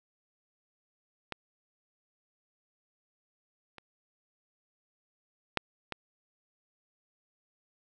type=clicks; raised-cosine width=0.3 ms; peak=-19 / -30 / -10 / -19 dBFS; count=4; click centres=1.323 / 3.783 / 5.573 / 5.923 s; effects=none